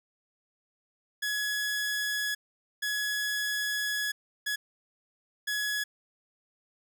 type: tone bursts at uneven times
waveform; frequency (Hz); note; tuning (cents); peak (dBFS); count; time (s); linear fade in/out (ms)
sawtooth; 1686; G#6; +26; -25; 4; 1.22-2.35 / 2.82-4.12 / 4.46-4.56 / 5.47-5.84; 10
effects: none